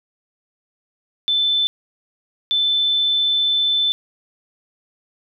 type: tone bursts at uneven times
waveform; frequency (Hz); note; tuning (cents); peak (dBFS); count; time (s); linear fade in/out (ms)
sine; 3525; A7; +2; -15; 2; 1.28-1.67 / 2.51-3.92; 0
effects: none